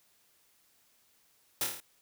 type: noise with echo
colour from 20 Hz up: white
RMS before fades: -30 dBFS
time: 1.61-1.64 s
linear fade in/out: 2 ms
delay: 27 ms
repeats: 6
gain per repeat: -3 dB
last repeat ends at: 1.802 s
effects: white hiss -68 dBFS RMS until 2.01 s